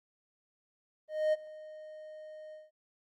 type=tone with ADSR envelope; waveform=triangle; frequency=618 Hz; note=D#5; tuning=12 cents flat; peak=-22 dBFS; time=1.08-2.71 s; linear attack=250 ms; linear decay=26 ms; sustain=-21 dB; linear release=180 ms; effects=Opus 24 kbps